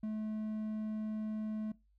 triangle tone, 215.8 Hz, A3, 33 cents flat, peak -33 dBFS, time 0.03-1.72 s, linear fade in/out 5 ms, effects noise-tail reverb RT60 0.2 s tail -19 dB re dry + added 50 Hz sine -67 dBFS peak until 1.98 s

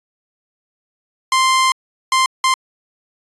sawtooth tone bursts at uneven times, 1046.5 Hz, C6, in tune, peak -8 dBFS, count 3, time 1.32-1.72 / 2.12-2.26 / 2.44-2.54 s, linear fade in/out 2 ms, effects resampled to 24000 Hz

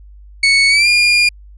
30% pulse tone with pitch glide, 2217 to 2418 Hz, C#7 to D7, 0 to +50 cents, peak -6 dBFS, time 0.43-1.29 s, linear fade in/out 5 ms, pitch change +150 cents, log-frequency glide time 0.69-0.88 s, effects added 50 Hz sine -36 dBFS peak until 1.57 s + resampled to 22050 Hz

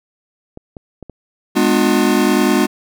clicks, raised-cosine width 2 ms, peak -19 dBFS, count 4, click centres 0.574 / 0.768 / 1.027 / 1.097 s
square chord, G# diminished seventh, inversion none, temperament just, 207.7 / 249.2 / 299 / 358.8 Hz, G#3 / B3 / D4 / F4, 0 / +16 / +31 / +47 cents, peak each -18 dBFS, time 1.55-2.67 s, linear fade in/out 20 ms
effects none

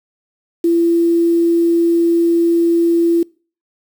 sine tone with quantisation, 337.9 Hz, E4, 43 cents sharp, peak -10 dBFS, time 0.64-3.23 s, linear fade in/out 5 ms, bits 6, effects noise-tail reverb RT60 0.4 s tail -25 dB re dry

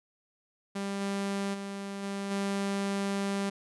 sawtooth tone with level steps, 198.2 Hz, G3, 19 cents sharp, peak -28 / -26 / -32 / -29 / -25 dBFS, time 0.75-3.5 s, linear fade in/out 10 ms, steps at 1 / 1.53 / 2.02 / 2.3 s, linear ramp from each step 20 ms, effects resampled to 24000 Hz

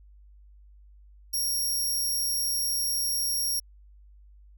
15% pulse tone, 5588 Hz, F8, in tune, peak -20 dBFS, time 1.33-3.6 s, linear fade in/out 10 ms, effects added 50 Hz sine -50 dBFS peak until 4.57 s

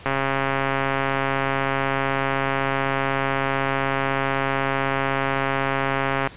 click train, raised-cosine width 0.5 ms, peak -7 dBFS, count 846, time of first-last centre 0.06-6.273 s, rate 136 Hz, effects pink hiss -43 dBFS RMS until 6.36 s + resampled to 8000 Hz

